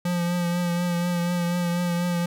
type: tone with vibrato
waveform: square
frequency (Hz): 174.61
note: F3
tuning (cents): 0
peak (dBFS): -23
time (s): 0.05-2.26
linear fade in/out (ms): 5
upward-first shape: triangle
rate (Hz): 4.1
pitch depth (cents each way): 31
effects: none